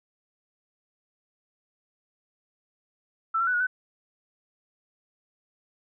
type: tone with pitch steps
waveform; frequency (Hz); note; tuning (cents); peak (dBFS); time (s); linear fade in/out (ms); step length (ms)
sine; 1328 / 1365 / 1491 / 1447 / 1508; E6 / F6 / F#6 / F#6 / F#6; +12 / -40 / +13 / -39 / +32; -22; 3.34-3.67; 10; 66
effects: none